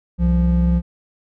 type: tone pair together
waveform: triangle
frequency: 64.63 / 173.2 Hz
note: C2 / F3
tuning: -21 / -14 cents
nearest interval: octave + perfect fourth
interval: 1707 cents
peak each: -14 dBFS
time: 0.18-0.82 s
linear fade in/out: 50 ms
effects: none